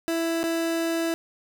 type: tone with dropouts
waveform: 30% pulse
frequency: 331 Hz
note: E4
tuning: 7 cents sharp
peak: -21 dBFS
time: 0.08-1.14 s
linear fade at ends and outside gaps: 0 ms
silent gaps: 0.431-0.439 s
effects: none